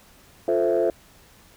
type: chord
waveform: sine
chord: F major seventh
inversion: none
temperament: equal with one note detuned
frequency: 349.2 / 440 / 523.3 / 662.7 Hz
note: F4 / A4 / C5 / E5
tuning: 0 / 0 / 0 / +9 cents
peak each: -23 dBFS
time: 0.48-0.9 s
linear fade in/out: 2 ms
effects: tanh soft clip ceiling -12 dBFS + pink hiss -53 dBFS RMS until 1.56 s